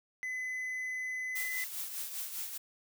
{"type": "tone", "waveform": "triangle", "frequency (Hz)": 2019, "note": "B6", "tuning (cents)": 38, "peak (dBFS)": -33, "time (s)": [0.23, 1.64], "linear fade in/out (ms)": 0}
{"type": "noise with tremolo", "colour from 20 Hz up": "blue", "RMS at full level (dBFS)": -37, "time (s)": [1.35, 2.58], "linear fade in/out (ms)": 10, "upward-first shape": "triangle", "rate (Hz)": 5, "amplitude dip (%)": 60}
{"effects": []}